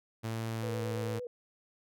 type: tone with pitch glide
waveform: sawtooth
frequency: 112.8 to 110.16 Hz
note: A2 to A2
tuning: +44 to +3 cents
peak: -30 dBFS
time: 0.23-1.2 s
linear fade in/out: 20 ms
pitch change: -41 cents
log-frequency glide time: 0.54-0.9 s
type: tone with vibrato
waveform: sine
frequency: 483.5 Hz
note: B4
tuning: 37 cents flat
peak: -37 dBFS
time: 0.63-1.27 s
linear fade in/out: 2 ms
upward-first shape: square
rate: 8.9 Hz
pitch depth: 40 cents each way
effects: none